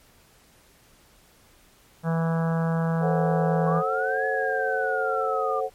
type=harmonic tone; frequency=164.4 Hz; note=E3; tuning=4 cents flat; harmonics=1 / 3 / 4 / 5 / 6 / 7 / 8 / 9 / 10; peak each=-22 / -32 / -34 / -36 / -38 / -39 / -40 / -41 / -42 dBFS; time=2.03-3.83 s; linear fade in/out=50 ms
type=chord; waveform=sine; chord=F# diminished; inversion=first; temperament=just; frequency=444 / 532.8 / 740 Hz; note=A4 / C5 / F#5; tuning=+16 / +31 / 0 cents; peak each=-28 dBFS; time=3-5.7 s; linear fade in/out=50 ms
type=linear two-way sweep; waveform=sine; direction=up then down; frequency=1088 to 1705 to 1184 Hz; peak=-27 dBFS; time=3.66-5.61 s; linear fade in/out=20 ms; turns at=4.26 s
effects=pink hiss -57 dBFS RMS until 5.74 s + MP3 64 kbps